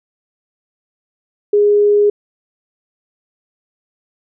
sine tone, 412.8 Hz, G#4, 10 cents flat, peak -8 dBFS, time 1.53-2.1 s, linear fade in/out 5 ms, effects none

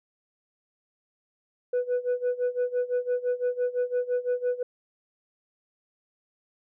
sine tone with tremolo, 493.9 Hz, B4, in tune, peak -19 dBFS, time 1.73-4.63 s, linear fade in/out 5 ms, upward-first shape sine, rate 5.9 Hz, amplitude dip 90%, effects tanh soft clip ceiling -21 dBFS

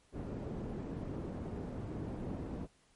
white low-pass noise, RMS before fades -41 dBFS, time 0.12-2.68 s, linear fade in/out 50 ms, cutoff 300 Hz, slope 12 dB/octave, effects pink hiss -69 dBFS RMS until 2.95 s + MP3 48 kbps

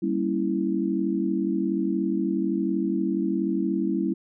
sine chord, G diminished seventh, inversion none, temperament equal, 196 / 233.1 / 277.2 / 329.6 Hz, G3 / Bb3 / Db4 / Fb4, 0 / 0 / 0 / 0 cents, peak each -27 / -31 / -29 / -26 dBFS, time 0.02-4.14 s, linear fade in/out 10 ms, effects none

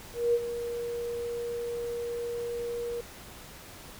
sine tone with ADSR envelope, 474 Hz, A#4, 29 cents sharp, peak -20 dBFS, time 0.13-3.01 s, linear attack 210 ms, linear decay 47 ms, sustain -11 dB, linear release 6 ms, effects pink hiss -47 dBFS RMS until 3.99 s

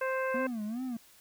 harmonic tone, 524 Hz, C5, 2 cents sharp, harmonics 1 / 2 / 3 / 4 / 5, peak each -31 / -36 / -36 / -44 / -44 dBFS, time 0.01-0.47 s, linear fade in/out 5 ms
triangle tone with vibrato, 233.1 Hz, A#3, in tune, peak -31 dBFS, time 0.34-0.97 s, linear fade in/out 5 ms, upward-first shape sine, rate 2.5 Hz, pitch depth 190 cents each way
effects white hiss -59 dBFS RMS until 1.2 s

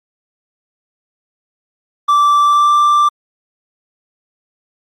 triangle tone with pitch glide, 1167 to 1178.5 Hz, D6 to D6, -11 to +6 cents, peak -6 dBFS, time 2.08-3.09 s, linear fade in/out 10 ms, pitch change +17 cents, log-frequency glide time 2.4-2.75 s, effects Opus 24 kbps

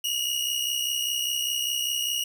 sawtooth tone pair together, 2847 / 2912 Hz, F7 / F#7, +33 / -28 cents, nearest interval unison, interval 39 cents, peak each -25 dBFS, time 0.04-2.24 s, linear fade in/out 5 ms, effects none

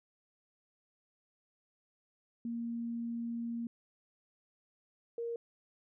sine tone pair in turn, 233.6 / 467.2 Hz, A#3 / A#4, +4 / +4 cents, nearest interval octave, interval 1200 cents, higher second, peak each -35 / -35 dBFS, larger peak neither, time 2.45-3.67 / 5.18-5.36 s, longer first, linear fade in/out 2 ms, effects none

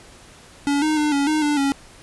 square tone with pitch steps, 284.4 / 308.9 / 299.9 / 281.4 / 308.1 / 294.6 / 277 Hz, C#4 / D#4 / D4 / C#4 / D#4 / D4 / C#4, +45 / -12 / +36 / +26 / -17 / +6 / -1 cents, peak -18 dBFS, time 0.67-1.72 s, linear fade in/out 0 ms, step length 150 ms, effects pink hiss -46 dBFS RMS until 2.02 s + resampled to 24000 Hz

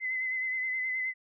sine tone with vibrato, 2040 Hz, C7, 44 cents flat, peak -29 dBFS, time 0-1.14 s, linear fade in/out 50 ms, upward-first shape sine, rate 9.5 Hz, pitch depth 30 cents each way, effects none

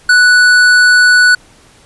sine tone with tanh clipping, 1480 Hz, F#6, in tune, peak -6 dBFS, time 0.09-1.35 s, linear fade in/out 5 ms, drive 14 dB, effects pink hiss -44 dBFS RMS until 1.85 s + resampled to 24000 Hz

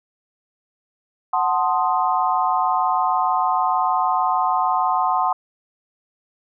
sine chord, F# diminished seventh, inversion none, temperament equal, 740 / 880 / 1046.5 / 1244.5 Hz, F#5 / A5 / C6 / Eb6, 0 / 0 / 0 / 0 cents, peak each -21 / -23 / -21 / -25 dBFS, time 1.33-5.33 s, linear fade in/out 5 ms, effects none

